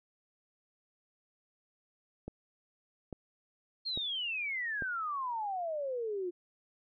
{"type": "click train", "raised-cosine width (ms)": 2, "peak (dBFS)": -27, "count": 4, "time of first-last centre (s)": [2.28, 4.822], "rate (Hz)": 1.18}
{"type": "exponential sweep", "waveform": "sine", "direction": "down", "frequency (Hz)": [4300, 345.1], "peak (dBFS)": -33, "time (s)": [3.85, 6.31], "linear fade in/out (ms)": 20}
{"effects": []}